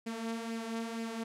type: tone with flanger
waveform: sawtooth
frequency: 227.7 Hz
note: A#3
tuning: 40 cents flat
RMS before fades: -38 dBFS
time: 0.06-1.24 s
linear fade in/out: 10 ms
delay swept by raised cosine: 0.39 to 4.39 ms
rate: 2.1 Hz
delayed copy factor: +0.5
effects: low-pass 10000 Hz 12 dB/octave